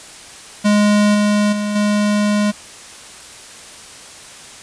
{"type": "tone with level steps", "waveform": "square", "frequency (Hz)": 207.7, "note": "G#3", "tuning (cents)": 0, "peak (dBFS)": [-11, -13, -19, -14], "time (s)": [0.64, 2.52], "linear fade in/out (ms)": 20, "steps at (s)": [1.14, 1.52, 1.75], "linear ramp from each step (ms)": 10, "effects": ["white hiss -37 dBFS RMS until 4.62 s", "resampled to 22050 Hz"]}